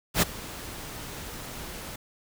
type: noise with ADSR envelope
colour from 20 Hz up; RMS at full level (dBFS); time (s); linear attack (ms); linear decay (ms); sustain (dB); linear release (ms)
pink; -19; 0.14-1.96; 81; 17; -20; 5
effects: none